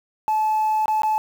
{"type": "tone with dropouts", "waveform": "sine", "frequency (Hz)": 865, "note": "A5", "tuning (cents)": -30, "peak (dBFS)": -16, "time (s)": [0.28, 1.18], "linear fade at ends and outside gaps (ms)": 0, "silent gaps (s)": [[0.858, 0.881], [1.02, 1.033]], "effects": ["tanh soft clip ceiling -14 dBFS", "7-bit"]}